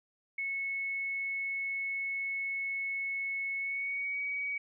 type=tone with pitch glide; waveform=sine; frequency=2199 to 2261 Hz; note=C#7 to C#7; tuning=-14 to +34 cents; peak=-32 dBFS; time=0.38-4.58 s; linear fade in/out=5 ms; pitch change=+48 cents; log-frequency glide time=3.58-4.2 s; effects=none